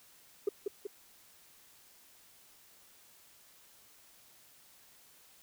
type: tone with echo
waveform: sine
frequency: 405.7 Hz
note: G#4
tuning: 41 cents flat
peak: -25 dBFS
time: 0.47-0.49 s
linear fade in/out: 5 ms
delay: 190 ms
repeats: 2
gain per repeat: -5 dB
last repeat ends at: 0.87 s
effects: tanh soft clip ceiling -23 dBFS + white hiss -61 dBFS RMS until 5.42 s